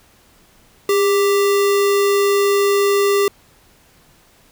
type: tone with sample-and-hold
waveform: sine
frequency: 403 Hz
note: G4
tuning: 48 cents sharp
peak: -12 dBFS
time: 0.89-3.28 s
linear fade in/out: 2 ms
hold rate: 1575 Hz
effects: pink hiss -52 dBFS RMS until 4.51 s